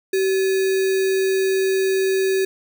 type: tone with sample-and-hold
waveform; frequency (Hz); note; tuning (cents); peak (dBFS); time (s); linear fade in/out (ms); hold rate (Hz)
sine; 382.3; G4; -43; -16; 0.13-2.45; 5; 2100
effects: none